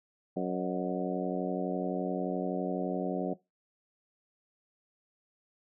harmonic tone with a mistuned harmonic, 91.7 Hz, F#2, 15 cents flat, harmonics 2 / 3 / 4 / 5 / 6 / 7 / 8, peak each -34 / -36 / -37 / -38 / -39 / -39 / -40 dBFS, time 0.36-3.34 s, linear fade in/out 10 ms, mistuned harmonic 7, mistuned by -52 cents, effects noise-tail reverb RT60 0.2 s tail -19 dB re dry

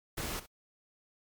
pink noise with echo, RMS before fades -37 dBFS, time 0.17-0.4 s, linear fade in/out 10 ms, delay 64 ms, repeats 1, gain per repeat -15 dB, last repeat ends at 0.464 s, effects MP3 96 kbps

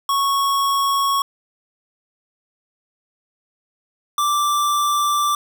square tone pair in turn, 1106 / 1173.9 Hz, C#6 / D6, -4 / -1 cents, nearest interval minor second, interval 103 cents, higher second, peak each -17 dBFS, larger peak neither, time 0.09-1.22 / 4.18-5.35 s, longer second, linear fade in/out 2 ms, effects none

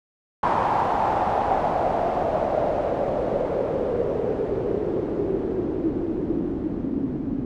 white noise with low-pass filter sweep, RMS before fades -24 dBFS, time 0.43-7.45 s, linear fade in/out 2 ms, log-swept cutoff 930 to 260 Hz, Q 4.4, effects none

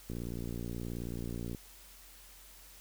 click train, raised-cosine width 3 ms, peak -27 dBFS, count 86, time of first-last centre 0.1-1.548 s, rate 58.7 Hz, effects added 45 Hz sine -58 dBFS peak until 2.8 s + white hiss -56 dBFS RMS until 2.8 s

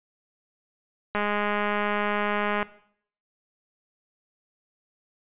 click train, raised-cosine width 0.5 ms, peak -12 dBFS, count 307, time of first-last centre 1.15-2.628 s, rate 207 Hz, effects noise-tail reverb RT60 0.6 s tail -17 dB re dry + resampled to 8000 Hz

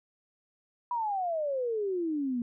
sine exponential sweep, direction down, 989 to 233.1 Hz, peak -28 dBFS, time 0.91-2.42 s, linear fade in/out 2 ms, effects none

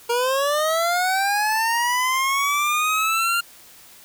25% pulse linear sweep, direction up, 466.2 to 1400 Hz, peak -15 dBFS, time 0.09-3.41 s, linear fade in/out 10 ms, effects white hiss -47 dBFS RMS until 4.04 s

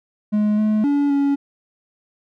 triangle tone with pitch steps, 210.4 / 214.1 / 285.7 / 281 Hz, G#3 / A3 / D4 / C#4, +23 / -47 / -48 / +24 cents, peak -13 dBFS, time 0.32-1.36 s, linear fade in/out 20 ms, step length 260 ms, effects none

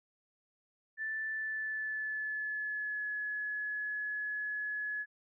sine tone with pitch glide, 1760 to 1698.1 Hz, A6 to G#6, 0 to +38 cents, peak -34 dBFS, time 0.97-5.06 s, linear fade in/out 50 ms, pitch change -62 cents, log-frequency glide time 1.31-3.08 s, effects none

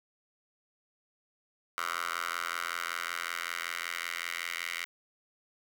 10% pulse tone with high-pass filter sweep, 85.3 Hz, F2, 40 cents flat, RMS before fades -36 dBFS, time 1.78-4.85 s, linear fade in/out 0 ms, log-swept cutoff 1300 to 2000 Hz, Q 2.8, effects none

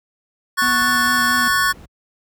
square chord, F# minor, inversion second, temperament equal, 1108.7 / 1480 / 1760 Hz, C#6 / F#6 / A6, 0 / 0 / 0 cents, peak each -20 dBFS, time 0.57-1.73 s, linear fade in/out 20 ms
square tone with vibrato, 245.2 Hz, B3, 12 cents flat, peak -26 dBFS, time 0.62-1.48 s, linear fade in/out 0 ms, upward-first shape sine, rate 4.4 Hz, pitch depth 24 cents each way
brown noise, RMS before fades -36 dBFS, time 0.63-1.86 s, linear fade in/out 10 ms
effects high-pass 60 Hz 12 dB/octave

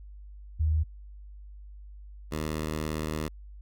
sine / 10% pulse tone pair in turn, 77.78 / 77.5 Hz, D#2 / D#2, 0 / -6 cents, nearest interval unison, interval 6 cents, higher first, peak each -22 dBFS, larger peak neither, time 0.59-0.84 / 2.31-3.29 s, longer second, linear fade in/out 20 ms, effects added 50 Hz sine -43 dBFS peak until 3.61 s

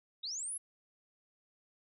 sine linear sweep, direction up, 3584 to 11160 Hz, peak -37 dBFS, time 0.23-0.58 s, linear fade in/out 10 ms, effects none

